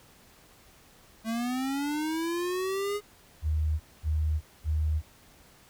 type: linear sweep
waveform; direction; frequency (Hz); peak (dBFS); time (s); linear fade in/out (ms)
square; up; 220 to 416.8; -29; 1.24-3.01; 50
type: tone bursts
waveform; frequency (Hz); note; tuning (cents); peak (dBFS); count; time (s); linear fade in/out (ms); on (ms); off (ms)
sine; 77.3; D#2; -11; -24; 3; 3.42-5.02; 50; 380; 230
effects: pink hiss -57 dBFS RMS until 5.69 s